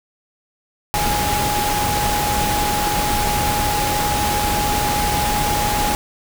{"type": "tone in noise", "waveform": "sine", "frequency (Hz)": 830.6, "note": "G#5", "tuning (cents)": 0, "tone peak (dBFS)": -20, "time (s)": [0.94, 5.95], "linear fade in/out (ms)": 0, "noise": "pink", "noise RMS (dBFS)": -21, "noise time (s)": [0.94, 5.95], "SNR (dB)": -2, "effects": []}